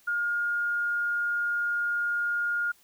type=tone; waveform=sine; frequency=1420 Hz; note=F6; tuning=28 cents sharp; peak=-25 dBFS; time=0.07-2.72 s; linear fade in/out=10 ms; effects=white hiss -61 dBFS RMS until 2.83 s